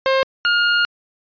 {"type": "tone pair in turn", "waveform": "sawtooth", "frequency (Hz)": [532, 1420.3], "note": ["C5", "F6"], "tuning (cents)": [29, 29], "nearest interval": "octave + perfect fourth", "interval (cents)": 1700, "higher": "second", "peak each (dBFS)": -10, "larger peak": "neither", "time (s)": [[0.06, 0.23], [0.45, 0.85]], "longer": "second", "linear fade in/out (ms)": 0, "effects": ["resampled to 11025 Hz"]}